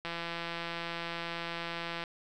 click train, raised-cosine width 0.3 ms, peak -21 dBFS, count 337, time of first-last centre 0.05-2.038 s, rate 169 Hz, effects none

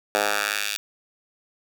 10% pulse tone with high-pass filter sweep, 103.2 Hz, G#2, 10 cents flat, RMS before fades -25 dBFS, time 0.15-0.77 s, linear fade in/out 0 ms, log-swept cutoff 650 to 3200 Hz, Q 1.2, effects none

